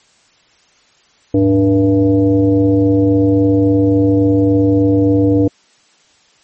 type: tone with frequency modulation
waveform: sine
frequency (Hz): 293.8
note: D4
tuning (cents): +1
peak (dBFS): -8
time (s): 1.34-5.48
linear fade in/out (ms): 5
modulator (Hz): 188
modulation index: 1
effects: white hiss -52 dBFS RMS until 6.43 s + MP3 32 kbps